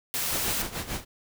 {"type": "noise", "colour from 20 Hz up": "white", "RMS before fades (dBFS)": -29, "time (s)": [0.14, 0.62], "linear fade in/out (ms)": 0}
{"type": "noise with tremolo", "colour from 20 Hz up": "pink", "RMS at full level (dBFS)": -31, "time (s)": [0.3, 1.05], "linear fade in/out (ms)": 50, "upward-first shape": "sine", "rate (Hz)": 6.7, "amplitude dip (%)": 75}
{"effects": []}